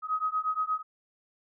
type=beating tone pair; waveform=sine; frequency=1259 / 1267.5 Hz; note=D#6 / D#6; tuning=+20 / +32 cents; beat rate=8.5 Hz; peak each=-30 dBFS; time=0.02-0.83 s; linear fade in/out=50 ms; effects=none